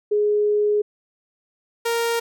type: tone pair in turn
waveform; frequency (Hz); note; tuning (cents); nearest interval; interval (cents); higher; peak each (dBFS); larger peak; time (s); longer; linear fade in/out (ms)
sine / sawtooth; 417.4 / 465.4; G#4 / A#4; +9 / -3; major second; 188; second; -16; neither; 0.11-0.82 / 1.85-2.2; first; 10
effects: none